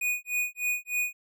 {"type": "tone with tremolo", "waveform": "square", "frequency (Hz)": 2475, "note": "D#7", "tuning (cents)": -10, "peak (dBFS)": -25, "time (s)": [0.01, 1.13], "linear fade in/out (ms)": 5, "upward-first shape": "sine", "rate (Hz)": 3.3, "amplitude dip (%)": 100, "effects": []}